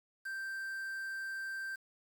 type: tone with quantisation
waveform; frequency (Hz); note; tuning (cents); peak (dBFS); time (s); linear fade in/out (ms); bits
triangle; 1568; G6; 0; -36; 0.25-1.76; 10; 9
effects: none